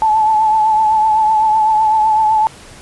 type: tone with vibrato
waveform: sine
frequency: 868 Hz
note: A5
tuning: 24 cents flat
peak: -9 dBFS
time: 0.02-2.47 s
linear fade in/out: 0 ms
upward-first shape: triangle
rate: 7.9 Hz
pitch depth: 44 cents each way
effects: pink hiss -38 dBFS RMS until 2.81 s + resampled to 24000 Hz